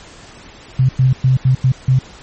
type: tone bursts at uneven times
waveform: sine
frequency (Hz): 130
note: C3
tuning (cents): -11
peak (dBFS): -8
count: 6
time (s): 0.79-0.89 / 0.99-1.13 / 1.24-1.37 / 1.45-1.55 / 1.64-1.72 / 1.88-1.99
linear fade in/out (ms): 5
effects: pink hiss -39 dBFS RMS until 2.22 s + MP3 32 kbps